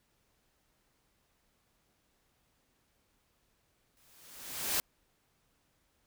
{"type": "noise with exponential growth", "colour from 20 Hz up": "white", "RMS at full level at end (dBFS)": -29, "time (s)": [3.97, 4.8], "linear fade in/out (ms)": 0, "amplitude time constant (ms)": 180, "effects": ["pink hiss -74 dBFS RMS until 6.06 s"]}